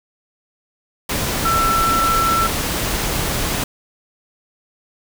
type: tone in noise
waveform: sine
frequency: 1337 Hz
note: E6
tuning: 24 cents sharp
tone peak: -15 dBFS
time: 1.45-2.47 s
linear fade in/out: 5 ms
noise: pink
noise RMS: -21 dBFS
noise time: 1.09-3.64 s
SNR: +3 dB
effects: none